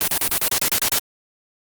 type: noise bursts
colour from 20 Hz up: white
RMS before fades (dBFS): -19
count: 10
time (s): 0.01-0.986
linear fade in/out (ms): 0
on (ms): 67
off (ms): 34
effects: Opus 32 kbps